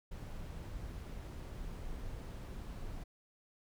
brown noise, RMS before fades -44 dBFS, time 0.11-3.04 s, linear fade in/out 10 ms, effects none

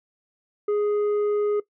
triangle tone with tanh clipping, 415.3 Hz, G#4, in tune, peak -21 dBFS, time 0.68-1.6 s, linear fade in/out 5 ms, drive 9 dB, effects noise-tail reverb RT60 0.1 s tail -18 dB re dry

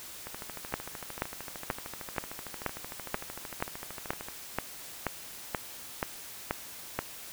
two click trains, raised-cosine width 0.5 ms, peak -24 / -13 dBFS, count 54 / 14, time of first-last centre 0.27-4.285 / 0.74-6.99 s, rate 13.2 / 2.08 Hz, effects white hiss -45 dBFS RMS until 7.32 s

